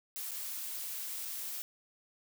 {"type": "noise with dropouts", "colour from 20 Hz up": "blue", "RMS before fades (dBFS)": -40, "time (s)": [0.16, 1.62], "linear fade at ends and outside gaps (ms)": 0, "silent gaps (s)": [[0.31, 0.316], [1.252, 1.256]], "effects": []}